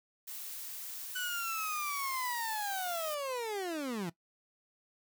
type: noise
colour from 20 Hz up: blue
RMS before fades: -43 dBFS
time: 0.27-3.15 s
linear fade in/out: 10 ms
type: linear sweep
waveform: 30% pulse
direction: down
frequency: 1500 to 159 Hz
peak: -32 dBFS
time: 1.15-4.1 s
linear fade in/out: 10 ms
effects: noise-tail reverb RT60 0.1 s tail -18 dB re dry